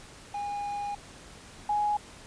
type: tone pair in turn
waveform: triangle / sine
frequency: 817 / 833.2 Hz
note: G#5 / G#5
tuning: -29 / +5 cents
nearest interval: unison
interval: 34 cents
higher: second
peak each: -29 / -24 dBFS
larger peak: second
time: 0.34-0.95 / 1.69-1.97 s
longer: first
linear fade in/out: 5 ms
effects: pink hiss -49 dBFS RMS until 2.26 s + resampled to 22050 Hz